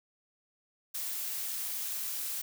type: noise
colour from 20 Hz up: blue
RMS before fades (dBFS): -36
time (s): 0.94-2.42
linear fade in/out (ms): 10
effects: none